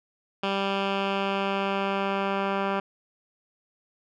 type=tone with low-pass filter sweep; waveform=10% pulse; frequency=196.4 Hz; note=G3; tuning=4 cents sharp; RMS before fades=-27 dBFS; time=0.43-2.8 s; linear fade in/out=5 ms; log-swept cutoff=3100 to 2000 Hz; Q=1.9; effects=none